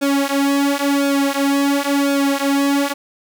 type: tone with flanger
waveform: sawtooth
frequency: 280 Hz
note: C#4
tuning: 18 cents sharp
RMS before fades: -17 dBFS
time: 0.01-2.94 s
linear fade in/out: 20 ms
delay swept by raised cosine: 0.99 to 5.79 ms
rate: 0.95 Hz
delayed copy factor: -1
effects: none